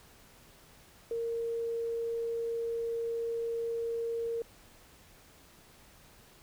sine tone, 462.6 Hz, A#4, 13 cents flat, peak -31 dBFS, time 1.11-4.42 s, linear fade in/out 2 ms, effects pink hiss -58 dBFS RMS until 6.42 s

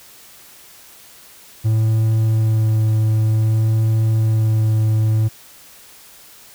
triangle tone with vibrato, 110 Hz, A2, in tune, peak -11 dBFS, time 1.64-5.29 s, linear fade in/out 20 ms, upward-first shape sine, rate 0.54 Hz, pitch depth 13 cents each way, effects white hiss -44 dBFS RMS until 6.54 s

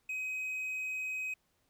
triangle tone, 2526 Hz, D#7, 26 cents sharp, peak -33 dBFS, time 0.09-1.34 s, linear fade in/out 5 ms, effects pink hiss -75 dBFS RMS until 1.69 s

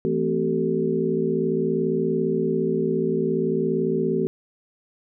sine tone cluster, 164.8 / 219.3 / 256.7 / 381.5 / 442 Hz, E3 / A3 / C4 / G4 / A4, 0 / -6 / -33 / -47 / +8 cents, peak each -28 / -28 / -28 / -23 / -28 dBFS, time 0.05-4.27 s, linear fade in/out 0 ms, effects none

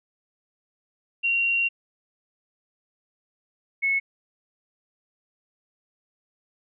sine tone pair in turn, 2754 / 2195 Hz, F7 / C#7, -25 / -18 cents, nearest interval major third, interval 393 cents, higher first, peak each -20 dBFS, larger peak neither, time 1.23-1.69 / 3.82-4 s, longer first, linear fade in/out 20 ms, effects none

